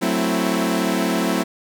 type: chord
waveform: sawtooth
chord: F# half-diminished seventh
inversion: none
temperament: equal with one note detuned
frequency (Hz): 185 / 222.2 / 261.6 / 329.6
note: F#3 / A3 / C4 / E4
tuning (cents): 0 / +17 / 0 / 0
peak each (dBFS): -20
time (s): 0.01-1.44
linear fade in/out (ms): 20
effects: none